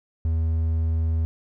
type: tone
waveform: triangle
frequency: 80.9 Hz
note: E2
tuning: 32 cents flat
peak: -18 dBFS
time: 0.25-1.25 s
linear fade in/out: 0 ms
effects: none